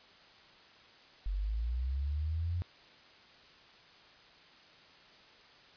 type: linear sweep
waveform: sine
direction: up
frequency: 45 to 89.3 Hz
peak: -31 dBFS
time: 1.26-2.62 s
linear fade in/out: 0 ms
effects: white hiss -58 dBFS RMS until 5.76 s + resampled to 11025 Hz